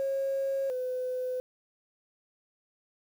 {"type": "tone pair in turn", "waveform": "sine", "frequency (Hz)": [543, 506.4], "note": ["C#5", "B4"], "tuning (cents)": [-36, 43], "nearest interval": "minor second", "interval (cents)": 121, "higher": "first", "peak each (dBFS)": [-26, -29], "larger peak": "first", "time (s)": [[0, 0.7], [0.7, 1.4]], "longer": "neither", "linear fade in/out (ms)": 0, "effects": ["tanh soft clip ceiling -24 dBFS", "9-bit"]}